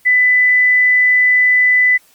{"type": "tone", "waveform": "sine", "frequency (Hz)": 1997, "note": "B6", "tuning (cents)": 19, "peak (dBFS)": -8, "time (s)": [0.05, 1.98], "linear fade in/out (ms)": 20, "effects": ["white hiss -51 dBFS RMS until 2.14 s", "Opus 32 kbps"]}